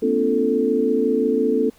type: tone cluster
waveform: sine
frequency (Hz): 226.8 / 252.6 / 287.2 / 343.1 / 441.5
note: A#3 / B3 / D4 / F4 / A4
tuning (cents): -47 / +39 / -39 / -31 / +6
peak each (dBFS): -27 / -22 / -24 / -27 / -19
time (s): 0.02-1.7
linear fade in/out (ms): 10
effects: pink hiss -54 dBFS RMS until 1.78 s